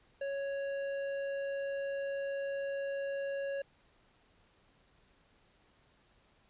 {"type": "tone with tanh clipping", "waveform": "sine", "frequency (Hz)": 554.4, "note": "C#5", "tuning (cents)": 0, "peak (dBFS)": -36, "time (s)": [0.21, 3.62], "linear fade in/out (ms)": 5, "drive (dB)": 12, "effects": ["pink hiss -68 dBFS RMS until 6.49 s", "resampled to 8000 Hz"]}